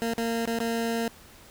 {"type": "tone with dropouts", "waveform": "20% pulse", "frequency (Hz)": 230, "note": "A#3", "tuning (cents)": -23, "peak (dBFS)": -21, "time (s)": [0.02, 1.08], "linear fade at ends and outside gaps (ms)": 0, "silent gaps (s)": [[0.137, 0.181], [0.455, 0.474], [0.589, 0.603]], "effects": ["pink hiss -51 dBFS RMS until 1.5 s"]}